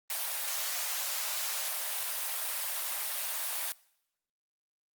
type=high-pass noise; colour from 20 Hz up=white; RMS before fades=-34 dBFS; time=0.1-3.72 s; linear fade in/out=0 ms; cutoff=550 Hz; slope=48 dB/octave; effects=noise-tail reverb RT60 0.8 s tail -23 dB re dry + Opus 32 kbps